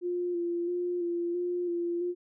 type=tone with vibrato; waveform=sine; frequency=349.2 Hz; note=F4; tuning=in tune; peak=-28 dBFS; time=0.01-2.15 s; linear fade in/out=50 ms; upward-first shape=square; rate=1.5 Hz; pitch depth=23 cents each way; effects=none